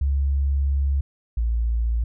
sine tone pair in turn, 69.3 / 57.4 Hz, C#2 / A#1, 0 / -26 cents, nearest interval minor third, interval 326 cents, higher first, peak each -18 / -19 dBFS, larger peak first, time 0.01-1.01 / 1.37-2.04 s, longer first, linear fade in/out 5 ms, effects none

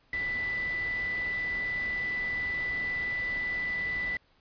sine tone in noise, 1984 Hz, B6, 7 cents sharp, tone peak -29 dBFS, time 0.13-4.17 s, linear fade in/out 2 ms, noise pink, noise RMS -43 dBFS, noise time 0.13-4.17 s, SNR +11 dB, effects pink hiss -66 dBFS RMS until 4.4 s + resampled to 11025 Hz

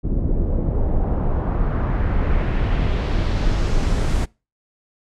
brown noise with low-pass filter sweep, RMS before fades -19 dBFS, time 0.03-4.26 s, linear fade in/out 20 ms, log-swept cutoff 350 to 9400 Hz, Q 1.2, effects noise-tail reverb RT60 0.3 s tail -25 dB re dry

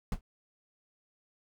brown noise with exponential decay, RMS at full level -24 dBFS, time 0.12-0.21 s, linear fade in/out 2 ms, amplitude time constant 19 ms, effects none

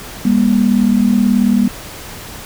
sine tone pair together, 201.5 / 240 Hz, G3 / B3, +48 / -49 cents, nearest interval minor third, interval 303 cents, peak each -12 dBFS, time 0.25-1.68 s, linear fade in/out 5 ms, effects pink hiss -31 dBFS RMS until 2.45 s

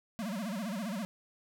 square tone with vibrato, 207.7 Hz, G#3, in tune, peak -35 dBFS, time 0.19-1.05 s, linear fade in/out 0 ms, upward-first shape sine, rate 15 Hz, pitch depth 220 cents each way, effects none

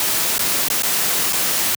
white noise with dropouts, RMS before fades -19 dBFS, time 0-1.75 s, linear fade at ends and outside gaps 2 ms, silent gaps 0.382-0.392 / 0.685-0.7 / 0.823-0.832 / 1.326-1.33 s, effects high-pass 100 Hz 12 dB/octave

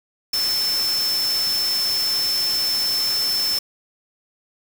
sine tone in noise, 5300 Hz, E8, 9 cents sharp, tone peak -19 dBFS, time 0.33-3.59 s, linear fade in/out 5 ms, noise white, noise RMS -29 dBFS, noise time 0.33-3.59 s, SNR +7 dB, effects none

